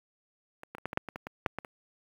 clicks, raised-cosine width 0.5 ms, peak -28 / -25 / -29 / -17 / -21 / -11 / -23 / -22 / -22 / -11 / -19 / -27 dBFS, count 12, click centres 0.634 / 0.75 / 0.783 / 0.856 / 0.931 / 0.974 / 1.087 / 1.159 / 1.269 / 1.462 / 1.586 / 1.648 s, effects high-pass 60 Hz 12 dB/octave + 8-bit

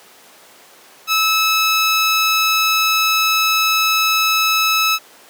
15% pulse tone, 1300 Hz, E6, 24 cents flat, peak -7 dBFS, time 1.07-4.99 s, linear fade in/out 50 ms, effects pink hiss -44 dBFS RMS until 5.29 s + high-pass 400 Hz 12 dB/octave

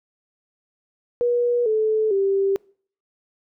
sine tone with pitch steps, 482.5 / 434.9 / 391.9 Hz, B4 / A4 / G4, -40 / -20 / 0 cents, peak -17 dBFS, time 1.21-2.56 s, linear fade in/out 0 ms, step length 450 ms, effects noise-tail reverb RT60 0.5 s tail -25 dB re dry

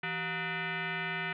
sine tone with frequency modulation, 164.81 Hz, E3, in tune, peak -32 dBFS, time 0.03-1.33 s, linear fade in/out 5 ms, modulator 549 Hz, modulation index 4.5, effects none

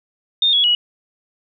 sine tone with pitch steps, 3647 / 3357 / 2915 Hz, A#7 / G#7 / F#7, -39 / +18 / -26 cents, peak -12 dBFS, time 0.42-0.75 s, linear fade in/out 2 ms, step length 110 ms, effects none

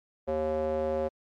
square tone with band-pass filter, 77.78 Hz, D#2, in tune, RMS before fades -29 dBFS, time 0.27-1.09 s, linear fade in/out 20 ms, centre 530 Hz, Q 3.9, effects MP3 64 kbps

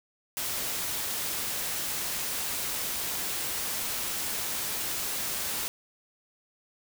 white noise, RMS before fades -32 dBFS, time 0.37-5.68 s, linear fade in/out 0 ms, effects none

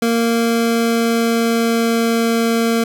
25% pulse tone with pitch glide, 231.3 to 229.6 Hz, A#3 to A#3, -13 to -26 cents, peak -10 dBFS, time 0.02-2.84 s, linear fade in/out 5 ms, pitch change -13 cents, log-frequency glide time 0.37-2.49 s, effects none

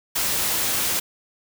white noise, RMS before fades -23 dBFS, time 0.15-1 s, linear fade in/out 10 ms, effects none

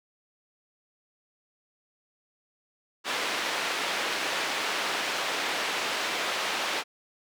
white band-pass noise, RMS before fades -30 dBFS, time 3.04-6.84 s, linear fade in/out 50 ms, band 340 to 3100 Hz, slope 12 dB/octave, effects none

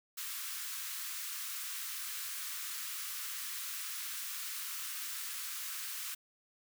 white high-pass noise, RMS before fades -41 dBFS, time 0.17-6.15 s, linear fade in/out 10 ms, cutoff 1100 Hz, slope 48 dB/octave, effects none

